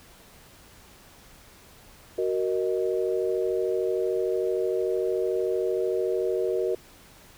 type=chord; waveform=sine; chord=D# minor; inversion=first; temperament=just; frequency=373.4 / 466.7 / 622.3 Hz; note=F#4 / A#4 / D#5; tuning=+16 / +2 / 0 cents; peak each=-26 / -27 / -32 dBFS; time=2.18-6.75 s; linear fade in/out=5 ms; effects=pink hiss -52 dBFS RMS until 7.37 s